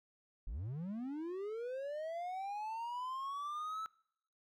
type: linear sweep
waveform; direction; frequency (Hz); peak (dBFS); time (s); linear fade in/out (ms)
triangle; up; 37.88 to 1320; -37; 0.47-3.86; 0
effects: noise-tail reverb RT60 0.7 s tail -23 dB re dry